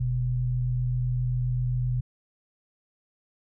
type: tone pair together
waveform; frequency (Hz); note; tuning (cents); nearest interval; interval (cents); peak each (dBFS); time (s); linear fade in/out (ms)
sine; 43.81 / 123.9; F1 / B2; +6 / +6; octave + tritone; 1800; -31 / -24; 0-2.01; 10
effects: none